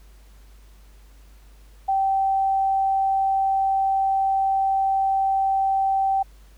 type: tone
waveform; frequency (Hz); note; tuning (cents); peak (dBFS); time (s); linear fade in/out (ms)
sine; 776; G5; -18; -18; 1.88-6.23; 10
effects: added 50 Hz sine -46 dBFS peak until 6.57 s + pink hiss -58 dBFS RMS until 6.57 s